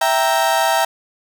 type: chord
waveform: 35% pulse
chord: E diminished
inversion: none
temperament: equal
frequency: 659.3 / 784 / 932.3 Hz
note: E5 / G5 / Bb5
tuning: 0 / 0 / 0 cents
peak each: -17 dBFS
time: 0.01-0.85 s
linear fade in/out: 5 ms
effects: none